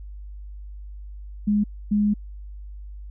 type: tone pair in turn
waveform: sine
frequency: 207.7 / 207.7 Hz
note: G#3 / G#3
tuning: 0 / 0 cents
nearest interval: unison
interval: 0 cents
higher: neither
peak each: -17 dBFS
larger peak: neither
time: 1.47-1.64 / 1.91-2.14 s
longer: second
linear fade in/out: 10 ms
effects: added 50 Hz sine -35 dBFS peak until 3.1 s